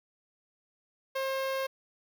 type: tone with notch filter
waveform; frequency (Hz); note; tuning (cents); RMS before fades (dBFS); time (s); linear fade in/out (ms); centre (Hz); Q
sawtooth; 534; C5; +35; -32; 1.15-1.67; 10; 7900; 0.93
effects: none